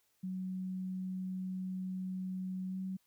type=tone with pitch glide; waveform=sine; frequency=186.2 to 188.58 Hz; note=F#3 to F#3; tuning=+11 to +33 cents; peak=-36 dBFS; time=0.23-2.97 s; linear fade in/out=10 ms; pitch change=+22 cents; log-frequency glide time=2.67-2.78 s; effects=white hiss -75 dBFS RMS until 3.06 s